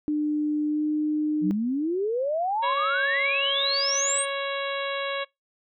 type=tone with pitch glide; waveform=sine; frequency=300 to 303.5 Hz; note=D4 to D#4; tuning=+37 to -43 cents; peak=-22 dBFS; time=0.08-1.51 s; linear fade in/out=0 ms; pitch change=+20 cents; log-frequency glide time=0.68-0.84 s
type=exponential sweep; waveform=sine; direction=up; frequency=170.9 to 9010 Hz; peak=-23 dBFS; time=1.41-4.26 s; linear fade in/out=50 ms
type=harmonic tone; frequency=554.4 Hz; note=C#5; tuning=in tune; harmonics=1 / 2 / 3 / 4 / 5 / 6 / 7; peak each=-30 / -33 / -35 / -36 / -37 / -38 / -38 dBFS; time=2.62-5.25 s; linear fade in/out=20 ms
effects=noise-tail reverb RT60 0.2 s tail -25 dB re dry